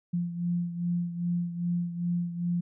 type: beating tone pair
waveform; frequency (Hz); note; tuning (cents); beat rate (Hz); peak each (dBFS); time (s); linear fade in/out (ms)
sine; 173.3 / 175.8; F3 / F3; -13 / +12; 2.5; -28 / -34; 0.13-2.61; 10
effects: none